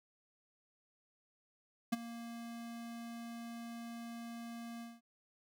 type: tone with ADSR envelope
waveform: square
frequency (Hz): 233.1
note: A#3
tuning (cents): 0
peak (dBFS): -29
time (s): 1.92-5.01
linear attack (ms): 11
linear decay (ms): 22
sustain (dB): -16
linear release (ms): 200
effects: none